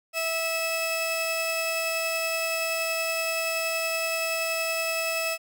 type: tone pair together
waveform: sawtooth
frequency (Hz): 653.4 / 2603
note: E5 / E7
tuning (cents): -15 / -22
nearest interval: 2 octaves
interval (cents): 2393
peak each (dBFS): -25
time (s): 0.13-5.38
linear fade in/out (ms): 50
effects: none